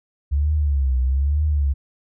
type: tone with vibrato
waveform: sine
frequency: 69.5 Hz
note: C#2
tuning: 5 cents sharp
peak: -16 dBFS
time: 0.31-1.74 s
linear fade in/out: 20 ms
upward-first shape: triangle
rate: 1.1 Hz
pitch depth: 180 cents each way
effects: none